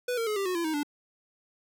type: tone with pitch steps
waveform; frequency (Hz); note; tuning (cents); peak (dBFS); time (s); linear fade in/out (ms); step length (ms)
square; 493.9 / 458.2 / 425 / 394.3 / 365.8 / 339.3 / 314.8 / 292; B4 / A#4 / G#4 / G4 / F#4 / F4 / D#4 / D4; 0 / -30 / +40 / +10 / -20 / -50 / +20 / -10; -28; 0.08-0.832; 5; 94
effects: none